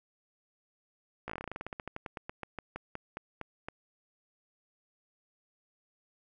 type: slowing click train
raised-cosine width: 0.5 ms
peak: -23 dBFS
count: 27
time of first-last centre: 1.28-3.685 s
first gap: 16 ms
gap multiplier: 1.12
effects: none